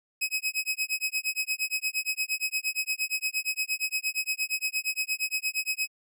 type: tone with tremolo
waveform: sawtooth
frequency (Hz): 2544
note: D#7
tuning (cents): +38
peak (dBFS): -21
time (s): 0.21-5.88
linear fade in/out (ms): 10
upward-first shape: sine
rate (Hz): 8.6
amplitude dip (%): 100
effects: none